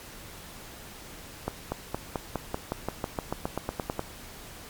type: accelerating click train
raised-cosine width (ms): 1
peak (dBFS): -14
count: 17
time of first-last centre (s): 1.48-3.994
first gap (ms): 240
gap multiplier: 0.94
effects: pink hiss -45 dBFS RMS until 4.69 s + MP3 96 kbps